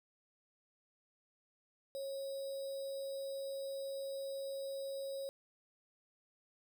sine tone with sample-and-hold, 546 Hz, C#5, 26 cents flat, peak -39 dBFS, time 1.95-5.29 s, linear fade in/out 0 ms, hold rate 4410 Hz, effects none

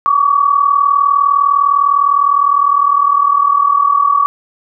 sine tone pair together, 1127.2 / 1167 Hz, C#6 / D6, +29 / -11 cents, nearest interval minor second, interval 60 cents, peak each -10 / -13 dBFS, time 0.06-4.26 s, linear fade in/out 0 ms, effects none

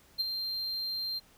triangle tone with ADSR envelope, 4169 Hz, C8, 7 cents flat, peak -24 dBFS, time 0.18-1.2 s, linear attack 25 ms, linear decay 20 ms, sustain -7 dB, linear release 24 ms, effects pink hiss -61 dBFS RMS until 1.37 s

